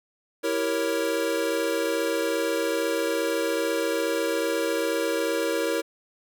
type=chord; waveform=square; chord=E diminished seventh; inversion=none; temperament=equal; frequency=329.6 / 392 / 466.2 / 554.4 Hz; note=E4 / G4 / Bb4 / Db5; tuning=0 / 0 / 0 / 0 cents; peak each=-30 / -34 / -28 / -30 dBFS; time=0.43-5.82 s; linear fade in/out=20 ms; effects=none